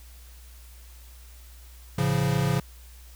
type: chord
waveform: square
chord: A augmented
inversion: none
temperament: equal with one note detuned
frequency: 110 / 138.59 / 172.61 Hz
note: A2 / C#3 / E#3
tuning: 0 / 0 / -20 cents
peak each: -30 / -25 / -28 dBFS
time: 1.98-2.6 s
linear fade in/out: 5 ms
effects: added 60 Hz sine -45 dBFS peak until 3.15 s + white hiss -54 dBFS RMS until 3.15 s